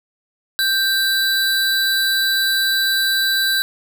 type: tone pair together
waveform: square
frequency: 1568 / 3958 Hz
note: G6 / B7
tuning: 0 / +3 cents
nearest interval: octave + major third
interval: 1603 cents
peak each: -19 dBFS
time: 0.59-3.62 s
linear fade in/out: 0 ms
effects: none